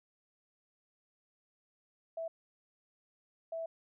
sine tone bursts at uneven times, 657 Hz, E5, 6 cents flat, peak -36 dBFS, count 2, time 2.17-2.28 / 3.52-3.66 s, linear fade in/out 5 ms, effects none

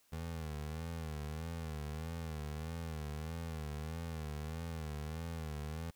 25% pulse tone with vibrato, 78.8 Hz, D#2, 23 cents sharp, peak -36 dBFS, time 0.12-5.91 s, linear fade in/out 10 ms, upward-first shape sine, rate 1.6 Hz, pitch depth 100 cents each way, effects white hiss -71 dBFS RMS until 5.95 s

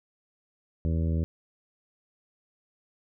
harmonic tone, 81.4 Hz, E2, 21 cents flat, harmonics 1 / 2 / 3 / 4 / 5 / 6 / 7, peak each -25 / -30 / -36 / -40 / -43 / -44 / -45 dBFS, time 0.85-1.24 s, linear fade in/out 0 ms, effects none

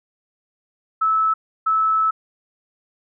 sine tone bursts at uneven times, 1305 Hz, E6, 18 cents flat, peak -15 dBFS, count 2, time 1.01-1.34 / 1.66-2.11 s, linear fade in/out 10 ms, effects none

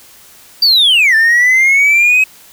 triangle linear two-way sweep, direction down then up, 4721 to 1760 to 2556 Hz, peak -4 dBFS, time 0.62-2.24 s, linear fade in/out 5 ms, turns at 1.15 s, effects tanh soft clip ceiling 0 dBFS + white hiss -41 dBFS RMS until 2.52 s

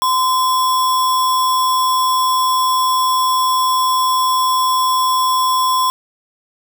sine tone with sample-and-hold, 1030 Hz, C6, 28 cents flat, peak -12 dBFS, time 0.02-5.9 s, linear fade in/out 0 ms, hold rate 4410 Hz, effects none

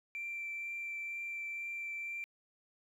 triangle tone with vibrato, 2349 Hz, D7, in tune, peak -35 dBFS, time 0.15-2.24 s, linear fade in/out 0 ms, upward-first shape triangle, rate 2.1 Hz, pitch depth 9 cents each way, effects tanh soft clip ceiling -35 dBFS

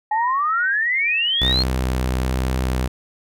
sine exponential sweep, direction up, 836 to 4333 Hz, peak -17 dBFS, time 0.11-1.63 s, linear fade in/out 5 ms
sine tone with tremolo, 1864.7 Hz, A#6, in tune, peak -25 dBFS, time 0.11-1.53 s, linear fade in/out 10 ms, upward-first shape triangle, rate 2.3 Hz, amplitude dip 85%
sawtooth tone with vibrato, 63.8 Hz, C2, 43 cents flat, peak -15 dBFS, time 1.41-2.88 s, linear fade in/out 10 ms, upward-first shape square, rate 1.2 Hz, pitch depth 9 cents each way
effects none

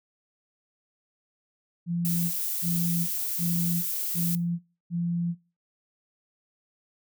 sine tone bursts, 171.7 Hz, F3, 29 cents flat, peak -25 dBFS, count 5, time 1.86-5.35 s, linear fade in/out 50 ms, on 450 ms, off 310 ms
violet noise, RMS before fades -30 dBFS, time 2.05-4.35 s, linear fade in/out 0 ms
effects noise-tail reverb RT60 0.3 s tail -19 dB re dry

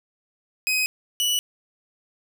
sawtooth tone pair in turn, 2518 / 2951 Hz, D#7 / F#7, +20 / -5 cents, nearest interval minor third, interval 275 cents, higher second, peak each -17 dBFS, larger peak neither, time 0.67-0.86 / 1.2-1.39 s, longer neither, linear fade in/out 0 ms, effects none

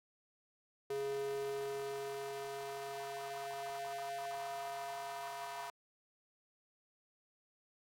square tone with high-pass filter sweep, 138.4 Hz, C#3, 2 cents flat, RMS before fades -42 dBFS, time 0.9-5.7 s, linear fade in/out 2 ms, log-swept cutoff 400 to 850 Hz, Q 3.9, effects AAC 64 kbps

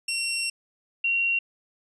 20% pulse / sine tone pair in turn, 2732 / 2748 Hz, F7 / F7, -39 / -29 cents, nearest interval unison, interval 10 cents, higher second, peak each -21 dBFS, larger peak neither, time 0.08-0.5 / 1.04-1.39 s, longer first, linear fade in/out 5 ms, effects resampled to 24000 Hz

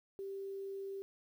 sine tone with quantisation, 391.4 Hz, G4, 3 cents flat, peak -40 dBFS, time 0.19-1.02 s, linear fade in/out 0 ms, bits 11, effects none

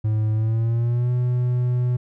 triangle tone with pitch glide, 108.3 to 123.69 Hz, A2 to B2, -27 to +3 cents, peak -16 dBFS, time 0.04-1.97 s, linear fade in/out 10 ms, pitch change +230 cents, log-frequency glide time 0.33-1.11 s, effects none

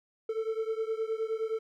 triangle beating tone pair, 440.6 / 450.2 Hz, A4 / A4, +2 / +40 cents, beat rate 9.6 Hz, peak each -30 / -32 dBFS, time 0.29-1.59 s, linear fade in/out 5 ms, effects none

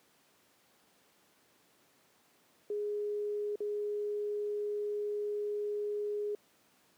sine tone with dropouts, 415.3 Hz, G#4, in tune, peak -32 dBFS, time 2.7-6.35 s, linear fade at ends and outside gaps 2 ms, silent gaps 3.557-3.604 s, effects pink hiss -67 dBFS RMS until 6.97 s + high-pass 200 Hz 12 dB/octave

